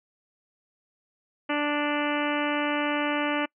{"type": "harmonic tone", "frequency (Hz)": 293.7, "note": "D4", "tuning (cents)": 0, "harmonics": [1, 2, 3, 4, 5, 6, 7, 8, 9, 10], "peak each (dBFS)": [-28, -31, -33, -34, -35, -36, -36, -37, -38, -38], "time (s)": [1.49, 3.46], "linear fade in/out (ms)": 10, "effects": ["noise-tail reverb RT60 0.1 s tail -26 dB re dry"]}